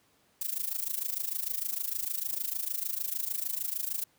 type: noise with amplitude modulation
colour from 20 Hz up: violet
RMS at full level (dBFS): -30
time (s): 0.41-4.04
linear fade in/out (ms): 5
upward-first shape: sine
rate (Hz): 26.6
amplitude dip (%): 85
effects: pink hiss -67 dBFS RMS until 4.18 s + high-pass 100 Hz 12 dB/octave